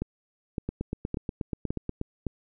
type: two click trains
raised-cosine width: 3 ms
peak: -16 / -17 dBFS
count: 5 / 12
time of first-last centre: 0.02-2.267 / 0.69-2.014 s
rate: 1.78 / 8.31 Hz
effects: none